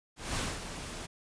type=noise with ADSR envelope; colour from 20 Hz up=pink; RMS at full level=-32 dBFS; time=0.16-1.07 s; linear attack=220 ms; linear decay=210 ms; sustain=-9 dB; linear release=17 ms; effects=resampled to 22050 Hz